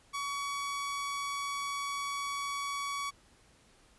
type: tone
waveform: sawtooth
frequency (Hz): 1129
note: C#6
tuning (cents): +31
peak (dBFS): -30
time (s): 0.13-3.11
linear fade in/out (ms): 20
effects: pink hiss -63 dBFS RMS until 3.98 s + resampled to 24000 Hz